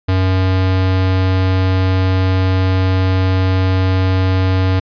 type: tone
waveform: square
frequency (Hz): 93.7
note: F#2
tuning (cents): +22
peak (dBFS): -12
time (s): 0.08-4.8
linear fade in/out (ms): 10
effects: resampled to 11025 Hz